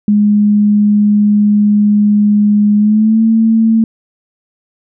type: tone with pitch glide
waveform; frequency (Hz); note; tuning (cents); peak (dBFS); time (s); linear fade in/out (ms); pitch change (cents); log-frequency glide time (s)
sine; 207.7 to 223.9; G#3 to A3; 0 to +30; -6; 0.08-3.84; 2; +130; 2.77-3.22
effects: none